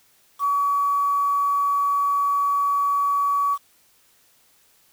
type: tone with quantisation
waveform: sine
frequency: 1134 Hz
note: C#6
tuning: 39 cents sharp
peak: -18 dBFS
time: 0.39-3.58 s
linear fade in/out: 50 ms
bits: 7
effects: white hiss -59 dBFS RMS until 4.92 s